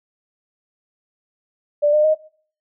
sine tone with pitch steps, 588 / 604.9 / 622.2 Hz, D5 / D#5 / D#5, +2 / -49 / 0 cents, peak -12 dBFS, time 1.82-2.15 s, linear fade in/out 20 ms, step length 110 ms, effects noise-tail reverb RT60 0.5 s tail -21 dB re dry

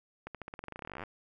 accelerating click train, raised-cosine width 0.5 ms, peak -26 dBFS, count 25, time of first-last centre 0.27-1.037 s, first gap 77 ms, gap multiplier 0.91, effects none

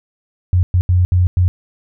sine tone bursts at uneven times, 90.2 Hz, F#2, 44 cents flat, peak -9 dBFS, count 5, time 0.53-0.63 / 0.74-0.81 / 0.89-1.05 / 1.12-1.27 / 1.37-1.48 s, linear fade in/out 0 ms, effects none

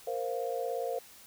sine chord, Bb suspended second, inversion none, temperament equal, 466.2 / 523.3 / 698.5 Hz, Bb4 / C5 / F5, 0 / 0 / 0 cents, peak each -35 / -35 / -37 dBFS, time 0.07-0.99 s, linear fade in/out 5 ms, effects white hiss -54 dBFS RMS until 1.26 s

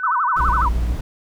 sine tone with tremolo, 1500 Hz, F#6, 23 cents sharp, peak -24 dBFS, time 0-0.62 s, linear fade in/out 0 ms, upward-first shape sine, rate 3.5 Hz, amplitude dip 35%
sine tone with vibrato, 1131 Hz, C#6, 34 cents sharp, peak -16 dBFS, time 0.03-0.69 s, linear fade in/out 10 ms, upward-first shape sine, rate 12 Hz, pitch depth 300 cents each way
brown noise, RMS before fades -27 dBFS, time 0.36-1.01 s, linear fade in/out 5 ms
triangle tone, 58.2 Hz, A#1, 2 cents flat, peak -16 dBFS, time 0.4-0.95 s, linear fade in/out 5 ms
effects none

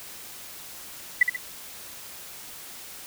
sine tone with echo, 1982 Hz, B6, 6 cents sharp, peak -12 dBFS, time 1.21-1.23 s, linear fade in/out 5 ms, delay 67 ms, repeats 2, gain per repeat -7 dB, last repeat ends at 1.364 s, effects white hiss -42 dBFS RMS until 3.06 s

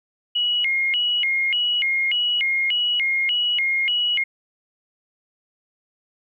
sine tone with vibrato, 2500 Hz, D#7, 8 cents sharp, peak -18 dBFS, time 0.35-4.24 s, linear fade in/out 10 ms, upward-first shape square, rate 1.7 Hz, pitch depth 270 cents each way, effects 10-bit

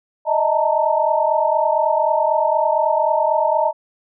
sine tone cluster, 611 / 640 / 883 / 927 Hz, D#5 / D#5 / A5 / A#5, -32 / +49 / +6 / -10 cents, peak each -20 dBFS, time 0.25-3.73 s, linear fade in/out 50 ms, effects none

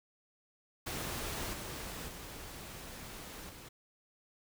pink noise with level steps, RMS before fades -39 / -43 / -47 / -51 dBFS, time 0.86-3.69 s, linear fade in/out 10 ms, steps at 1.53 / 2.08 / 3.49 s, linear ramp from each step 5 ms, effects none

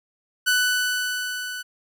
sawtooth tone with level ramp, 1492 Hz, F#6, 14 cents sharp, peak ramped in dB -13 to -27 dBFS, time 0.46-1.63 s, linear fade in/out 20 ms, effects none

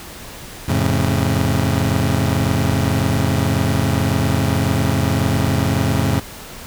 25% pulse chord, F augmented, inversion none, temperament just, 87.31 / 109.13 / 136.42 Hz, F2 / A2 / C#3, 0 / -14 / -27 cents, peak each -16 dBFS, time 0.68-6.2 s, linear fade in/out 5 ms, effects pink hiss -35 dBFS RMS until 6.66 s

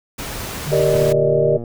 pink noise, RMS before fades -28 dBFS, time 0.18-1.13 s, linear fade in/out 10 ms
sine tone with vibrato, 146.83 Hz, D3, in tune, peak -21 dBFS, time 0.66-1.58 s, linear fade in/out 20 ms, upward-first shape sine, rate 16 Hz, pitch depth 25 cents each way
sine chord, Eb major seventh, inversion first, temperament just, 388.9 / 466.7 / 583.4 / 622.3 Hz, G4 / Bb4 / D5 / Eb5, -14 / +2 / -12 / 0 cents, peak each -19 dBFS, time 0.71-1.58 s, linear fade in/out 20 ms
click train, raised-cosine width 2 ms, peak -18 dBFS, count 85, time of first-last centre 0.92-1.638 s, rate 117 Hz
effects none

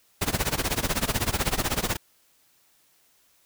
pink noise with tremolo, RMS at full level -23 dBFS, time 0.21-1.97 s, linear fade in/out 10 ms, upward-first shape sine, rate 16 Hz, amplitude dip 90%, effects white hiss -63 dBFS RMS until 3.45 s

